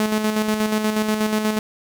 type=tone with tremolo; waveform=sawtooth; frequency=214.9 Hz; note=A3; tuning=41 cents flat; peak=-13 dBFS; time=0-1.59 s; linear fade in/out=2 ms; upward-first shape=square; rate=8.3 Hz; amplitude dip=45%; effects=none